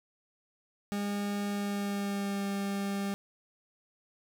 40% pulse tone with pitch glide, 203.2 to 198.9 Hz, G#3 to G3, -38 to +25 cents, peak -30 dBFS, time 0.92-3.14 s, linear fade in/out 0 ms, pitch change -37 cents, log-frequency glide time 1.49-2.46 s, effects none

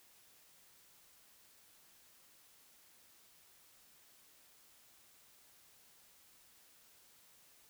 silence, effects white hiss -65 dBFS RMS until 7.69 s

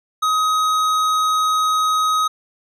triangle tone with tanh clipping, 1262 Hz, D#6, 24 cents sharp, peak -17 dBFS, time 0.22-2.28 s, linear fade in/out 10 ms, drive 18 dB, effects none

